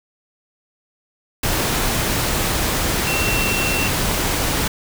sine tone in noise, 2712 Hz, E7, 49 cents sharp, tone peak -22 dBFS, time 3.07-3.88 s, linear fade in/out 5 ms, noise pink, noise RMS -20 dBFS, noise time 1.43-4.68 s, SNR -5 dB, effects none

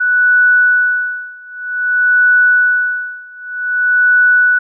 sine tone with tremolo, 1480 Hz, F#6, in tune, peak -6 dBFS, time 0-4.59 s, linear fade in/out 10 ms, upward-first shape sine, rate 0.53 Hz, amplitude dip 95%, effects none

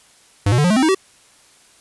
square tone with pitch steps, 100.6 / 121.73 / 147.29 / 178.22 / 215.6 / 260.9 / 315.7 / 382 Hz, G2 / B2 / D3 / F3 / A3 / C4 / D#4 / G4, +45 / -25 / +5 / +35 / -35 / -5 / +25 / -45 cents, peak -13 dBFS, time 0.46-0.948 s, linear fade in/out 5 ms, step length 61 ms, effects white hiss -51 dBFS RMS until 1.8 s + resampled to 24000 Hz

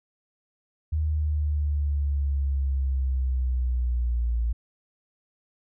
sine linear sweep, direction down, 77.78 to 57.2 Hz, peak -22 dBFS, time 0.92-4.53 s, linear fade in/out 10 ms, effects none

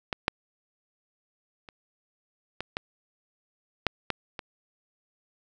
clicks, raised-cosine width 0.3 ms, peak -12 / -6 / -28 / -16 / -13 / -6 / -10 / -19 dBFS, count 8, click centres 0.128 / 0.281 / 1.688 / 2.606 / 2.769 / 3.867 / 4.103 / 4.392 s, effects none

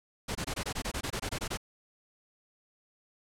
pink noise bursts, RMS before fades -34 dBFS, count 14, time 0.28-1.574 s, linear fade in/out 10 ms, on 72 ms, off 22 ms, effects low-pass 10000 Hz 12 dB/octave

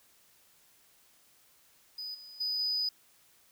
triangle tone with level steps, 4978 Hz, D#8, in tune, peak -36 / -46 / -28 / -26 dBFS, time 1.98-2.89 s, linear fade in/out 5 ms, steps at 2.14 / 2.4 / 2.59 s, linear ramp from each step 10 ms, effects tanh soft clip ceiling -25 dBFS + white hiss -64 dBFS RMS until 3.51 s

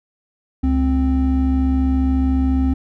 triangle tone pair together, 69.3 / 262.2 Hz, C#2 / C4, 0 / +4 cents, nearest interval octave + major seventh, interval 2304 cents, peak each -15 dBFS, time 0.63-2.74 s, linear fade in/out 10 ms, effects none

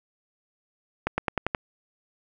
accelerating click train, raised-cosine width 0.5 ms, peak -9 dBFS, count 6, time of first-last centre 1.07-1.548 s, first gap 110 ms, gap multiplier 0.93, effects none

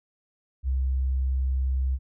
sine tone, 65.5 Hz, C2, 2 cents sharp, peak -22 dBFS, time 0.63-1.99 s, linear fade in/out 50 ms, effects none

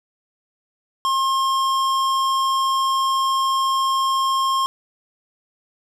sine tone with hard clipping, 1069 Hz, C6, 37 cents sharp, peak -19 dBFS, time 1.05-4.66 s, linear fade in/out 0 ms, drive 14 dB, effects none

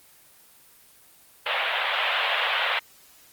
white band-pass noise, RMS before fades -25 dBFS, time 1.46-2.79 s, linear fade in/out 2 ms, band 530 to 3400 Hz, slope 48 dB/octave, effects white hiss -54 dBFS RMS until 3.32 s + Opus 24 kbps

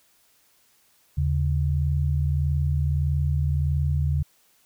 sine tone pair together, 78.8 / 140.41 Hz, D#2 / C#3, +23 / +23 cents, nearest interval minor seventh, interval 1000 cents, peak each -22 / -24 dBFS, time 1.17-4.23 s, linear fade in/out 10 ms, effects white hiss -62 dBFS RMS until 4.65 s

